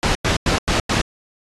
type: noise bursts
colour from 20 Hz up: pink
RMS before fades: -18 dBFS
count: 5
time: 0.03-1.014 s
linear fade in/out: 0 ms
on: 120 ms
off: 96 ms
effects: low-pass 6000 Hz 12 dB/octave + AAC 32 kbps